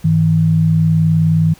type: tone pair together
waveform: sine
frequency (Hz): 101.17 / 160.6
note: G#2 / E3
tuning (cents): -45 / -45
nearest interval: minor sixth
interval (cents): 800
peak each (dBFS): -17 / -10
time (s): 0.04-1.54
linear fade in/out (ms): 10
effects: pink hiss -45 dBFS RMS until 1.59 s